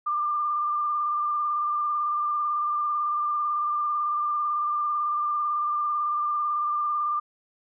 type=tone with vibrato; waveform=sine; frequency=1192 Hz; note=D6; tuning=25 cents sharp; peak=-23 dBFS; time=0.06-7.2 s; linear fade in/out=10 ms; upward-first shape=square; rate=18 Hz; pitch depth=17 cents each way; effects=none